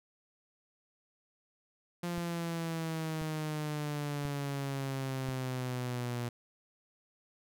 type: exponential sweep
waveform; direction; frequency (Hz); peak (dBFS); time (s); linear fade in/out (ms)
sawtooth; down; 174.61 to 119.8; -30; 2.03-6.29; 5
type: click train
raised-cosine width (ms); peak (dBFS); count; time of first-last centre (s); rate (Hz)
5; -31; 4; 2.18-5.289; 0.965
effects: none